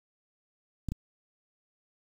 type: clicks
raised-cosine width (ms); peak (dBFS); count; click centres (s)
5; -20; 2; 0.887 / 0.92
effects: 8-bit